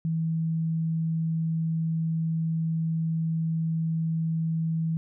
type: tone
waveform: sine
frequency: 162.3 Hz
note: E3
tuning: 27 cents flat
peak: -24 dBFS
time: 0.05-4.97 s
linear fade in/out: 0 ms
effects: none